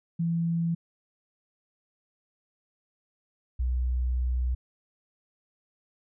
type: tone pair in turn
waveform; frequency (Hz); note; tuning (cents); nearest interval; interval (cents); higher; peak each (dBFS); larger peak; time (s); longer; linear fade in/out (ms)
sine; 167.6 / 62.2; E3 / B1; +29 / +13; octave + perfect fourth; 1716; first; -24; neither; 0.19-0.75 / 3.59-4.55; second; 10
effects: none